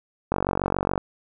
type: click train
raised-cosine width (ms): 1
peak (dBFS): -8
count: 32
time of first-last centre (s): 0.32-0.978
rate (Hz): 47.1
effects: none